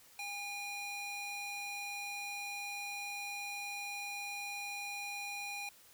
square tone with high-pass filter, 812 Hz, G#5, 39 cents flat, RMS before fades -42 dBFS, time 0.19-5.69 s, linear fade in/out 2 ms, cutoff 1600 Hz, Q 6.4, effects white hiss -61 dBFS RMS until 5.93 s

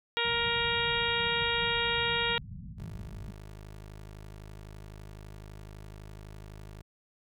harmonic tone, 469.5 Hz, A#4, 12 cents sharp, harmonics 1 / 2 / 3 / 4 / 5 / 6 / 7 / 8, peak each -35 / -35 / -35 / -35 / -35 / -35 / -35 / -35 dBFS, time 0.17-2.38 s, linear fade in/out 0 ms
white low-pass noise, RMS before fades -43 dBFS, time 0.25-3.31 s, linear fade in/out 2 ms, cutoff 190 Hz, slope 48 dB/octave
20% pulse tone, 51.91 Hz, G#1, in tune, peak -39 dBFS, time 2.78-6.82 s, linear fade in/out 10 ms
effects none

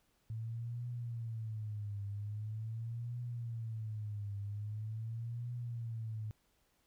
sine tone with vibrato, 110.5 Hz, A2, 8 cents sharp, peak -38 dBFS, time 0.3-6.31 s, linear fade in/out 0 ms, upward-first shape triangle, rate 0.43 Hz, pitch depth 170 cents each way, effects pink hiss -75 dBFS RMS until 6.86 s

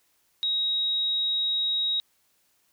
sine tone, 3800 Hz, A#7, 33 cents sharp, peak -23 dBFS, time 0.43-2 s, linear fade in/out 0 ms, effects white hiss -68 dBFS RMS until 2.72 s

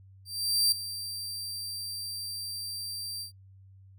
sawtooth tone with ADSR envelope, 4697 Hz, D8, 1 cent flat, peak -18 dBFS, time 0.25-3.32 s, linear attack 470 ms, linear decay 4 ms, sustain -14 dB, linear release 110 ms, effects noise-tail reverb RT60 0.1 s tail -25 dB re dry + added 96 Hz sine -51 dBFS peak until 3.98 s

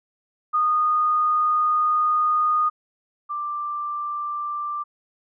sine tone pair in turn, 1231 / 1180.4 Hz, D#6 / D6, -19 / +8 cents, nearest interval minor second, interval 73 cents, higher first, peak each -17 / -25 dBFS, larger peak first, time 0.53-2.7 / 3.29-4.84 s, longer first, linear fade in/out 20 ms, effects none

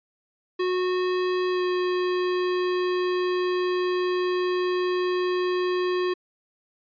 square tone with pitch glide, 365.4 to 362.5 Hz, F#4 to F#4, -22 to -35 cents, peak -23 dBFS, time 0.59-6.14 s, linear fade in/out 10 ms, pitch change -13 cents, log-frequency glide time 1.51-1.62 s, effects resampled to 11025 Hz

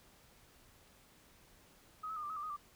sine tone with pitch steps, 1261 / 1298 / 1221 / 1182 / 1276 / 1180 / 1248 / 1175 Hz, D#6 / E6 / D#6 / D6 / D#6 / D6 / D#6 / D6, +23 / -27 / -33 / +11 / +43 / +8 / +5 / +1 cents, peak -39 dBFS, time 2.03-2.566 s, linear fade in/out 10 ms, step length 67 ms, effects pink hiss -64 dBFS RMS until 2.75 s

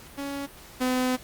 sawtooth tone pair in turn, 280 / 254 Hz, C#4 / B3, +18 / +49 cents, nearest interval major second, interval 169 cents, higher first, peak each -27 / -19 dBFS, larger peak second, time 0.17-0.47 / 0.8-1.17 s, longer second, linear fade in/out 20 ms, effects pink hiss -47 dBFS RMS until 1.23 s + Opus 48 kbps

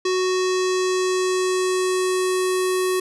square tone with low-pass filter sweep, 370 Hz, F#4, in tune, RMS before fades -21 dBFS, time 0.05-3 s, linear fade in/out 5 ms, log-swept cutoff 5800 to 11000 Hz, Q 2.1, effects none

